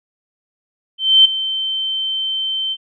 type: tone with ADSR envelope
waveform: sine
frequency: 3100 Hz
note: G7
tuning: 20 cents flat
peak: -4 dBFS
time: 0.98-2.77 s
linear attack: 270 ms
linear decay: 9 ms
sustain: -14 dB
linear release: 51 ms
effects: none